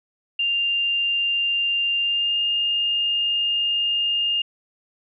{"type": "tone with pitch glide", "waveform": "sine", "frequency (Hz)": [2794, 2823], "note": ["F7", "F7"], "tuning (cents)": [0, 18], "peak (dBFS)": -19, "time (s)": [0.39, 4.42], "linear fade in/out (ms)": 5, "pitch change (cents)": 18, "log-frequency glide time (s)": [2, 2.4], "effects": []}